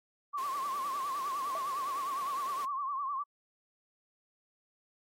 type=tone with vibrato; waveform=sine; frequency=1108.7 Hz; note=C#6; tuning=in tune; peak=-32 dBFS; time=0.33-3.24 s; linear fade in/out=20 ms; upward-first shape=triangle; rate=9.8 Hz; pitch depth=120 cents each way
type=noise; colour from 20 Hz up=pink; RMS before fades=-47 dBFS; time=0.38-2.65 s; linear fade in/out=2 ms
type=tone with exponential decay; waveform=triangle; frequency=649 Hz; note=E5; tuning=27 cents flat; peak=-31 dBFS; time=1.55-1.63 s; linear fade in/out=1 ms; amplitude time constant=16 ms
effects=high-pass 400 Hz 12 dB/octave + AAC 48 kbps